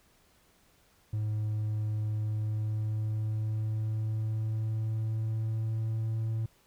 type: tone with pitch glide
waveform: triangle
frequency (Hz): 107.1 to 111.58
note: A2 to A2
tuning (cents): -46 to +25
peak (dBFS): -26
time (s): 1.13-6.46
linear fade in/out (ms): 5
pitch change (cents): +71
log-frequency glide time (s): 2.05-6.34
effects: tanh soft clip ceiling -22 dBFS + pink hiss -65 dBFS RMS until 6.66 s